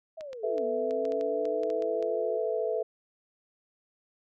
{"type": "linear two-way sweep", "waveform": "sine", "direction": "down then up", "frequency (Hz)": [659.3, 240.7, 368.2], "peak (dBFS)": -38, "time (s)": [0.17, 2.38], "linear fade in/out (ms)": 10, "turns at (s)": 0.64}
{"type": "clicks", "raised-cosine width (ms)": 0.2, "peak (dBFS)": -29, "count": 12, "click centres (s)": [0.209, 0.331, 0.581, 0.909, 1.053, 1.121, 1.211, 1.454, 1.634, 1.702, 1.823, 2.026]}
{"type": "chord", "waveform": "sine", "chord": "A suspended second", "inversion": "none", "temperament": "equal", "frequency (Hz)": [440, 493.9, 659.3], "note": ["A4", "B4", "E5"], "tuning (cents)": [0, 0, 0], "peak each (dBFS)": [-30, -32, -32], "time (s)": [0.43, 2.83], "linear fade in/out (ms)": 10}
{"effects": []}